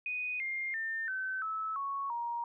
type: tone with pitch steps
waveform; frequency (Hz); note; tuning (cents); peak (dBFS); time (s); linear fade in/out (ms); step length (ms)
sine; 2488 / 2116 / 1800.4 / 1531.5 / 1302.8 / 1108.3 / 942.8; D#7 / C7 / A6 / G6 / E6 / C#6 / A#5; -1 / +19 / +39 / -41 / -21 / -1 / +19; -33; 0.06-2.44; 2; 340
effects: none